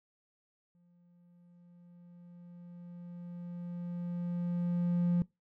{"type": "tone with exponential growth", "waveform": "triangle", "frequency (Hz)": 174.61, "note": "F3", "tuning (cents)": 0, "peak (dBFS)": -22, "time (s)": [0.75, 5.22], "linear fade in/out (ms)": 0, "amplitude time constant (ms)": 970, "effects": ["noise-tail reverb RT60 0.2 s tail -23 dB re dry", "tanh soft clip ceiling -20 dBFS"]}